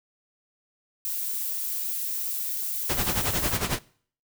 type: noise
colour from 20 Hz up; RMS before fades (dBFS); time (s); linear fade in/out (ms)
violet; -30; 1.05-3.57; 0
type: noise with tremolo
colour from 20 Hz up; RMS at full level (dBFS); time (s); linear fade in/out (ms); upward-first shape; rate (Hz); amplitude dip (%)
pink; -25; 2.89-3.79; 10; sine; 11; 75
effects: noise-tail reverb RT60 0.5 s tail -21 dB re dry